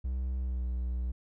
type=tone with pitch glide; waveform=triangle; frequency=63.9 to 61.58 Hz; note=C2 to B1; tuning=-40 to -4 cents; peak=-28 dBFS; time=0.04-1.12 s; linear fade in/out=10 ms; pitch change=-64 cents; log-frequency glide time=0.39-0.66 s; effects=none

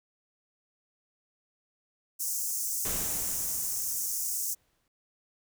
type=high-pass noise; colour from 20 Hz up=pink; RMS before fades=-32 dBFS; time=2.19-4.55 s; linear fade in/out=20 ms; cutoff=5900 Hz; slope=48 dB/octave
type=noise with exponential decay; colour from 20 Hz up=pink; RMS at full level=-36 dBFS; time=2.85-4.88 s; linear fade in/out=2 ms; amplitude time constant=440 ms
effects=none

